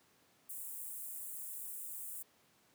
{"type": "high-pass noise", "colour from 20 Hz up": "white", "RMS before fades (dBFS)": -45, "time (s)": [0.49, 2.23], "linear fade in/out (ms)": 10, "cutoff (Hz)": 7900, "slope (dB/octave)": 48, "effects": ["pink hiss -69 dBFS RMS until 2.74 s", "high-pass 150 Hz 12 dB/octave"]}